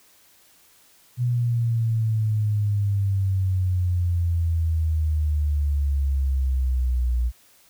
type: exponential sweep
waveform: sine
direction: down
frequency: 123.47 to 59.5 Hz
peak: -19 dBFS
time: 1.17-7.32 s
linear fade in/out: 50 ms
effects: white hiss -56 dBFS RMS until 7.69 s